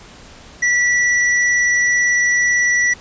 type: tone with hard clipping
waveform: sine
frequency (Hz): 1953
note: B6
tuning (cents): -20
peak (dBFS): -14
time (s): 0.62-2.94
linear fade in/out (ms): 10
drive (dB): 15
effects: pink hiss -41 dBFS RMS until 3 s + resampled to 16000 Hz